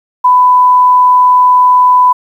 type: tone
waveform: sine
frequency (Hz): 998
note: B5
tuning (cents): +18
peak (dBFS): -3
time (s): 0.24-2.13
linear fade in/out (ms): 10
effects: 7-bit